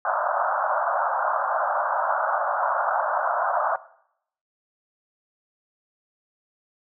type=band-pass noise; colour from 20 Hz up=pink; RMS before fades=-24 dBFS; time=0.05-3.76 s; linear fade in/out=2 ms; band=580 to 1500 Hz; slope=96 dB/octave; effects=noise-tail reverb RT60 0.7 s tail -18 dB re dry